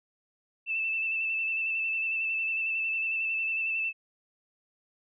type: tone with vibrato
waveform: sine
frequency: 2650 Hz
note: E7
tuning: 9 cents sharp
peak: -27 dBFS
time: 0.66-3.93 s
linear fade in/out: 50 ms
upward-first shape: square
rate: 11 Hz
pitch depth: 19 cents each way
effects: none